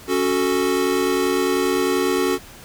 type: chord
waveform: square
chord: F# minor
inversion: second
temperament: equal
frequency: 277.2 / 370 / 440 Hz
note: C#4 / F#4 / A4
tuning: 0 / 0 / 0 cents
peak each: -24 / -21 / -24 dBFS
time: 0.07-2.39 s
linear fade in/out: 50 ms
effects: pink hiss -42 dBFS RMS until 2.64 s